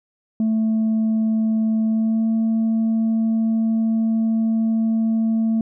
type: tone with pitch glide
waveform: sine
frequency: 220.7 to 223.9 Hz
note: A3 to A3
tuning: +5 to +30 cents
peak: -14 dBFS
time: 0.4-5.61 s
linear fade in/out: 2 ms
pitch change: +25 cents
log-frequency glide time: 1.86-2.28 s
effects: tanh soft clip ceiling -15 dBFS